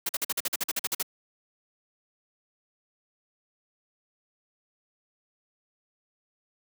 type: noise bursts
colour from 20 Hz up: white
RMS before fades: -28 dBFS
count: 13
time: 0.06-1.027 s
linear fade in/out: 5 ms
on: 31 ms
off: 47 ms
effects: high-pass 200 Hz 12 dB/octave